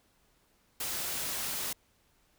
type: noise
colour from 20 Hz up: white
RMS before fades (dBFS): -35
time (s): 0.8-1.73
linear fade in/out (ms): 5
effects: pink hiss -69 dBFS RMS until 2.38 s